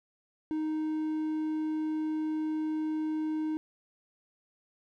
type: tone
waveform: triangle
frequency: 311.1 Hz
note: D#4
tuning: in tune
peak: -27 dBFS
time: 0.51-3.57 s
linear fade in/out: 0 ms
effects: none